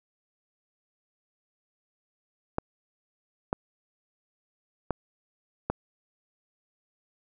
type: clicks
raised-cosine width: 1 ms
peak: -12 dBFS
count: 4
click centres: 2.584 / 3.529 / 4.907 / 5.7 s
effects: none